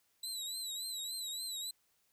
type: tone with vibrato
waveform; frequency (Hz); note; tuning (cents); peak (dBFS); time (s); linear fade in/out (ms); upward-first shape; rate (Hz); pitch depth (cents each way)
25% pulse; 3951; B7; 0; -34; 0.23-1.71; 5; triangle; 3.5; 100
effects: white hiss -75 dBFS RMS until 2.12 s